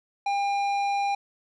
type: tone with tanh clipping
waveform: sine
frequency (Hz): 802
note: G5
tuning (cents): +39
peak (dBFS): -25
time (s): 0.26-1.15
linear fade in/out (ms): 5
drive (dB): 12
effects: none